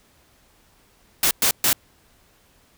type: noise bursts at uneven times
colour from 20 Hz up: white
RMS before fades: -18 dBFS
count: 3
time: 1.23-1.31 / 1.42-1.51 / 1.64-1.73 s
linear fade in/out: 2 ms
effects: pink hiss -58 dBFS RMS until 2.77 s